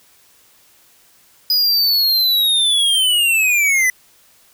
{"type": "linear sweep", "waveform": "square", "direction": "down", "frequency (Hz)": [4978, 1975.5], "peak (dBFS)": -13, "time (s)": [1.5, 3.9], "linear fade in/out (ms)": 2, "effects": ["white hiss -52 dBFS RMS until 4.53 s"]}